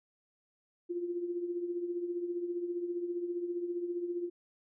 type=tone with tremolo; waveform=sine; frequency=349.2 Hz; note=F4; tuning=in tune; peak=-30 dBFS; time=0.89-4.3 s; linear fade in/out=20 ms; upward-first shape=triangle; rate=15 Hz; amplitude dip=65%; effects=none